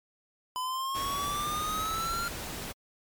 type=exponential sweep; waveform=square; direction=up; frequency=1004 to 1396.9 Hz; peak=-31 dBFS; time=0.56-2.28 s; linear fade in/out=0 ms
type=noise; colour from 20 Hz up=pink; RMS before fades=-38 dBFS; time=0.94-2.73 s; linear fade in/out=20 ms
effects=MP3 96 kbps